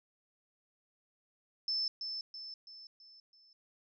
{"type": "tone with echo", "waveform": "sine", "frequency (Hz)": 5274, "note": "E8", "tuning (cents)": 0, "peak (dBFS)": -31, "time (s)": [1.68, 1.88], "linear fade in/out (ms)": 2, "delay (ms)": 330, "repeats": 5, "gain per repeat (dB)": -6, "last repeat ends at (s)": 3.53, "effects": []}